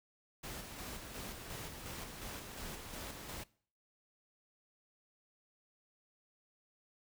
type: noise with tremolo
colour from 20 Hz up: pink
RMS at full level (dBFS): -45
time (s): 0.43-3.44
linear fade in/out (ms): 10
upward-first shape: square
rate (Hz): 2.8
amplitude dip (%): 35
effects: noise-tail reverb RT60 0.5 s tail -22 dB re dry